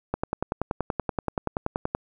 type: click train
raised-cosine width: 1 ms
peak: -11 dBFS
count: 20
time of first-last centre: 0.14-1.95 s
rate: 10.5 Hz
effects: none